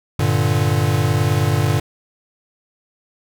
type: chord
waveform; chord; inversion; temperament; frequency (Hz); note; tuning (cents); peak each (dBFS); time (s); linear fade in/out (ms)
square; G minor; none; equal; 98 / 116.54 / 146.83; G2 / Bb2 / D3; 0 / 0 / 0; -20; 0.19-1.8; 5
effects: none